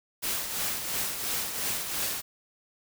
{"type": "noise with tremolo", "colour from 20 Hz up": "white", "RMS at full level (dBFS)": -29, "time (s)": [0.22, 2.22], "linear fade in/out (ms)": 20, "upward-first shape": "triangle", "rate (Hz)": 2.9, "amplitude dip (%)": 55, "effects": []}